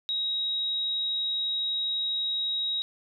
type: tone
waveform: sine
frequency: 3807 Hz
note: A#7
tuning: 36 cents sharp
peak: -26 dBFS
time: 0.09-2.82 s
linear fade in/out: 0 ms
effects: none